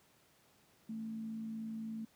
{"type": "tone with frequency modulation", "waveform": "sine", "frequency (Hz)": 222, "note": "A3", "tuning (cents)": 16, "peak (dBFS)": -39, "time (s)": [0.89, 2.05], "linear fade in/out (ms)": 5, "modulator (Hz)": 56.4, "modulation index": 0.24, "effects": ["pink hiss -68 dBFS RMS until 2.15 s", "high-pass 100 Hz 12 dB/octave"]}